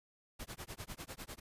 pink noise with tremolo, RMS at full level -44 dBFS, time 0.39-1.4 s, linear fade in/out 10 ms, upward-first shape sine, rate 10 Hz, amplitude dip 100%, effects resampled to 32000 Hz

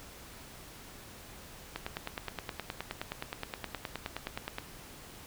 click train, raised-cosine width 0.3 ms, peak -19 dBFS, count 28, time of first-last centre 1.76-4.584 s, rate 9.56 Hz, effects pink hiss -50 dBFS RMS until 5.26 s

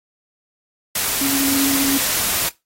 sine tone in noise, 275.3 Hz, C#4, 12 cents flat, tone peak -19 dBFS, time 1.21-1.98 s, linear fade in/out 5 ms, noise white, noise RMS -20 dBFS, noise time 0.95-2.49 s, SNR -2 dB, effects noise-tail reverb RT60 0.2 s tail -19 dB re dry + AAC 48 kbps

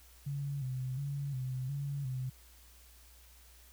sine tone with vibrato, 134.9 Hz, C#3, 47 cents flat, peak -34 dBFS, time 0.26-2.3 s, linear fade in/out 10 ms, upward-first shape square, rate 1.4 Hz, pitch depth 78 cents each way, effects added 60 Hz sine -58 dBFS peak until 3.72 s + white hiss -61 dBFS RMS until 3.72 s

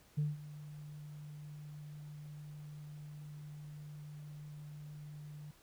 sine tone with ADSR envelope, 149 Hz, D3, 25 cents sharp, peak -28 dBFS, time 0.17-5.51 s, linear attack 16 ms, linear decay 180 ms, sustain -18 dB, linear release 4 ms, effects tanh soft clip ceiling -27 dBFS + pink hiss -65 dBFS RMS until 5.62 s

